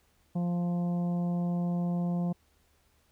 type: harmonic tone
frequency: 174.61 Hz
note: F3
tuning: in tune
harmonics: 1 / 2 / 3 / 4 / 5 / 6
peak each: -27 / -44 / -43 / -43 / -51 / -54 dBFS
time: 0.35-2.33 s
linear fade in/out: 10 ms
effects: added 74 Hz sine -69 dBFS peak until 3.11 s + pink hiss -69 dBFS RMS until 3.11 s